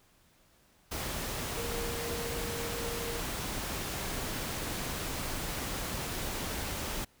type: tone in noise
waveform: sine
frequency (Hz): 468.4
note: A#4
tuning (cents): +8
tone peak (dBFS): -39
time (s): 1.57-3.21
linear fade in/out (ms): 10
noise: pink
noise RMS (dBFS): -36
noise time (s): 0.91-7.05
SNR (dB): -6
effects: pink hiss -65 dBFS RMS until 7.2 s